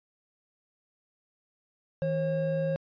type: tone pair together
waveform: triangle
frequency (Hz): 160.84 / 541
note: E3 / C#5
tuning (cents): -42 / -42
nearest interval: octave + major sixth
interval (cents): 2100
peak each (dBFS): -28 / -26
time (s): 2.02-2.76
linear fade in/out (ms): 0
effects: resampled to 11025 Hz